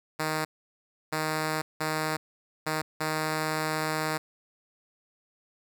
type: tone bursts at uneven times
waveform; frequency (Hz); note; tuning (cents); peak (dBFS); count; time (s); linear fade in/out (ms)
5% pulse; 156.1; D#3; +6; -16; 5; 0.19-0.45 / 1.12-1.62 / 1.8-2.17 / 2.66-2.82 / 3-4.18; 10
effects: none